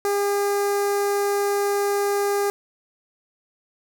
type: tone with notch filter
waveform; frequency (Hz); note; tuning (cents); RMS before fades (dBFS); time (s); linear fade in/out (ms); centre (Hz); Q
sawtooth; 404.2; G#4; -47; -22; 0.05-2.5; 0; 3100; 0.81
effects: none